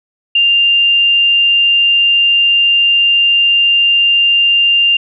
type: tone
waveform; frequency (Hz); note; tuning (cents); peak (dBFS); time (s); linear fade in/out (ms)
sine; 2794; F7; 0; -7; 0.35-4.97; 5
effects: none